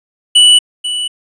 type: tone with echo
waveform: square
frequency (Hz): 2960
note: F#7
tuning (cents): 0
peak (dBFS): -4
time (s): 0.35-0.59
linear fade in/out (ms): 10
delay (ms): 490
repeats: 1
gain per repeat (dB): -12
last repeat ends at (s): 1.08
effects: resampled to 22050 Hz